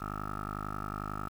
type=tone with low-pass filter; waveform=10% pulse; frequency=51.1 Hz; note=G#1; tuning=27 cents flat; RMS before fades=-38 dBFS; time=0-1.29 s; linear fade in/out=10 ms; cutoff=1300 Hz; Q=9.9; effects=9-bit